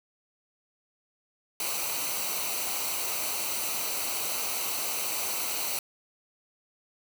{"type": "noise with comb filter", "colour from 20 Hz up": "white", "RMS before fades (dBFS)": -31, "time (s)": [1.6, 5.79], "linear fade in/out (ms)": 2, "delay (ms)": 0.58, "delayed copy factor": -0.65, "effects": []}